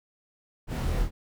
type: noise with echo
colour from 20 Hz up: brown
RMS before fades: -30 dBFS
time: 0.67-1.06 s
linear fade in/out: 50 ms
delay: 25 ms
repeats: 2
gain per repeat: -2 dB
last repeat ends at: 1.11 s
effects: none